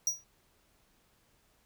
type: tone with exponential decay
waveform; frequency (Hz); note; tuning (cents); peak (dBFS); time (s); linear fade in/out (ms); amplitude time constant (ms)
square; 5780; F#8; -41; -24; 0.07-0.24; 2; 35
effects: pink hiss -69 dBFS RMS until 1.65 s